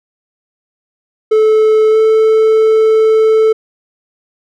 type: tone with pitch glide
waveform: triangle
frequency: 434.7 to 439.5 Hz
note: A4 to A4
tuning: -21 to -2 cents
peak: -4 dBFS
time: 1.31-3.53 s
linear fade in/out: 10 ms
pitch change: +19 cents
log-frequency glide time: 1.9-1.97 s
effects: none